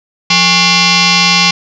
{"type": "tone with frequency modulation", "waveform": "sine", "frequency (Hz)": 1100, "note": "C#6", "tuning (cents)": -14, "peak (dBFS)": -6, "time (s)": [0.3, 1.51], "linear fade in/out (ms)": 5, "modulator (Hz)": 638, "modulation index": 7.2, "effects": []}